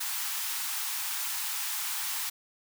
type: high-pass noise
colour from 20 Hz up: white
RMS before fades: -33 dBFS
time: 0-2.3 s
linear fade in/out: 10 ms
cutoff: 780 Hz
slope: 96 dB/octave
effects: none